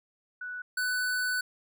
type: tone pair in turn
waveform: sine / square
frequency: 1480 / 1494.6 Hz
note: F#6 / F#6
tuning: 0 / +17 cents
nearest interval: unison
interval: 17 cents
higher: second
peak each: -35 / -28 dBFS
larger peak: second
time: 0.41-0.62 / 0.77-1.41 s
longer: second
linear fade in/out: 5 ms
effects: none